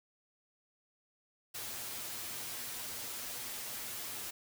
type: noise with comb filter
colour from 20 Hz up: white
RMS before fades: -42 dBFS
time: 1.54-4.31 s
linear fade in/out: 10 ms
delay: 8.3 ms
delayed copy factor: +0.65
effects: none